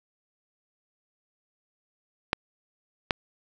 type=clicks; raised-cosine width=0.3 ms; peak=-6 dBFS; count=2; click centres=2.331 / 3.108 s; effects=none